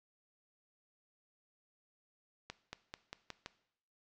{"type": "accelerating click train", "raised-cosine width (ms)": 0.2, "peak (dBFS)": -25, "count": 6, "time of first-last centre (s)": [2.5, 3.461], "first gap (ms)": 230, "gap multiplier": 0.91, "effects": ["noise-tail reverb RT60 0.7 s tail -17 dB re dry", "low-pass 7000 Hz 12 dB/octave"]}